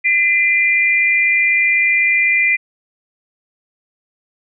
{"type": "tone pair together", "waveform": "sine", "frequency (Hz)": [2032, 2392], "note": ["B6", "D7"], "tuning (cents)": [49, 31], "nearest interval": "minor third", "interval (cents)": 282, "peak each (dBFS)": -14, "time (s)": [0.04, 2.57], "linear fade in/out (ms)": 20, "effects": []}